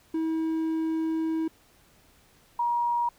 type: tone pair in turn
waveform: triangle / sine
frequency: 321.5 / 951.8 Hz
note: E4 / A#5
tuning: -43 / +36 cents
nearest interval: octave + perfect fifth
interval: 1879 cents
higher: second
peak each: -23 dBFS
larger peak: neither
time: 0.14-1.48 / 2.59-3.09 s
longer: first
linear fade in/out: 5 ms
effects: pink hiss -60 dBFS RMS until 3.18 s